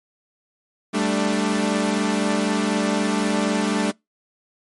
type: chord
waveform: sawtooth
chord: G suspended second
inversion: none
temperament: equal with one note detuned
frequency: 196 / 220 / 294.9 Hz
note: G3 / A3 / D4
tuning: 0 / 0 / +7 cents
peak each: -20 / -19 / -20 dBFS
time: 0.93-3.92 s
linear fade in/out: 20 ms
effects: noise-tail reverb RT60 0.2 s tail -26 dB re dry + MP3 48 kbps